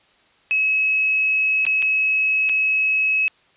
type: tone with dropouts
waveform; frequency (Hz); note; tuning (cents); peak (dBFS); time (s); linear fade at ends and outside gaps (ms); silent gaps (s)
sine; 2570; E7; -45; -16; 0.51-3.28; 0; 1.652-1.666 / 1.821-1.825 / 2.491-2.495
effects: white hiss -57 dBFS RMS until 3.56 s + resampled to 8000 Hz